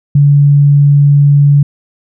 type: tone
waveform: sine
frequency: 143.3 Hz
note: D3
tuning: 42 cents flat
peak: -3 dBFS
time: 0.15-1.63 s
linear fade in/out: 5 ms
effects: none

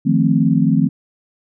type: chord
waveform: sine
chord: F dominant seventh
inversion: third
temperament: equal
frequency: 155.56 / 174.61 / 220 / 261.6 Hz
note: Eb3 / F3 / A3 / C4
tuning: 0 / 0 / 0 / 0 cents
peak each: -17 dBFS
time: 0.05-0.89 s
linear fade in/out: 20 ms
effects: none

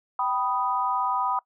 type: chord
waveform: sine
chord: G augmented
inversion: none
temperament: equal with one note detuned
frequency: 775.9 / 987.8 / 1244.5 Hz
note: G5 / B5 / D#6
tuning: -18 / 0 / 0 cents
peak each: -29 / -26 / -28 dBFS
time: 0.19-1.39 s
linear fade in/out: 2 ms
effects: noise-tail reverb RT60 0.1 s tail -21 dB re dry

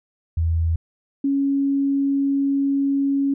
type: tone pair in turn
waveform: sine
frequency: 82.41 / 277.2 Hz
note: E2 / C#4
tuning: 0 / 0 cents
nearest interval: octave + major sixth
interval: 2100 cents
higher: second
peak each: -17 dBFS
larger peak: neither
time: 0.37-0.76 / 1.24-3.34 s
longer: second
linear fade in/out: 5 ms
effects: none

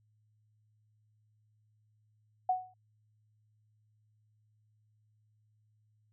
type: tone with exponential decay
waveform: sine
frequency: 740 Hz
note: F#5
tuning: in tune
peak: -23 dBFS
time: 2.49-2.74 s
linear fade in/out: 5 ms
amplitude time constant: 54 ms
effects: added 107 Hz sine -68 dBFS peak until 6.12 s

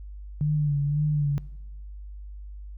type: tone with vibrato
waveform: sine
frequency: 146.83 Hz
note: D3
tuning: in tune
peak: -21 dBFS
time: 0.41-1.38 s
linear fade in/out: 0 ms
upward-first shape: sine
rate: 1.9 Hz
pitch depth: 51 cents each way
effects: noise-tail reverb RT60 1.0 s tail -21 dB re dry + added 50 Hz sine -37 dBFS peak until 2.77 s

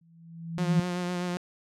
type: tone with exponential growth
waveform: sine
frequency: 165.9 Hz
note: E3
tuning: 11 cents sharp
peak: -19 dBFS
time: 0.01-0.8 s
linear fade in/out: 5 ms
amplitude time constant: 170 ms
type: tone with vibrato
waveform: sawtooth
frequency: 178 Hz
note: F3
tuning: 33 cents sharp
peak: -25 dBFS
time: 0.58-1.37 s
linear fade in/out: 0 ms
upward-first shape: sine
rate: 7.9 Hz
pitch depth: 23 cents each way
effects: low-pass 8000 Hz 12 dB/octave

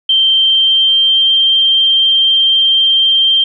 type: tone with pitch glide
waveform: sine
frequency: 3136 to 3158 Hz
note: G7 to G7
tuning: 0 to +12 cents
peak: -7 dBFS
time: 0.09-3.44 s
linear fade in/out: 5 ms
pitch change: +12 cents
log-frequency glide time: 0.34-1.36 s
effects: none

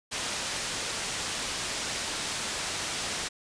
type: low-pass noise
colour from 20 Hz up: white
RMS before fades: -33 dBFS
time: 0.11-3.29 s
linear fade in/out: 20 ms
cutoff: 7100 Hz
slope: 12 dB/octave
effects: resampled to 22050 Hz

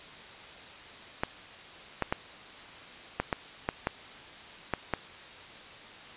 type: clicks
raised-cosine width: 0.5 ms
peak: -12 dBFS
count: 9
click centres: 1.235 / 2.023 / 2.125 / 3.2 / 3.328 / 3.689 / 3.871 / 4.737 / 4.937 s
effects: white hiss -47 dBFS RMS until 6.16 s + resampled to 8000 Hz

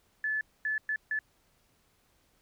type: tone bursts at uneven times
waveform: sine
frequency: 1732 Hz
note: A6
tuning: 28 cents flat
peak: -28 dBFS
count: 4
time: 0.24-0.41 / 0.65-0.78 / 0.89-0.96 / 1.11-1.19 s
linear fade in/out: 2 ms
effects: pink hiss -69 dBFS RMS until 2.41 s

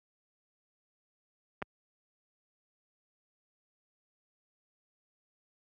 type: clicks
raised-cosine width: 0.5 ms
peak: -26 / -19 dBFS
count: 2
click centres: 1.619 / 1.624 s
effects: high-pass 80 Hz 12 dB/octave

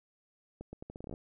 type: accelerating click train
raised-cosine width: 2 ms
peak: -30 dBFS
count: 12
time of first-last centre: 0.61-1.139 s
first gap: 120 ms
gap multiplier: 0.79
effects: none

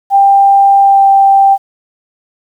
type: tone with pitch glide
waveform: sine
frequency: 792 to 785.6 Hz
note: G5 to G5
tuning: +18 to +4 cents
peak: -3 dBFS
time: 0.1-1.58 s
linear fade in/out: 50 ms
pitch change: -14 cents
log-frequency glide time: 0.81-1.08 s
effects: 7-bit

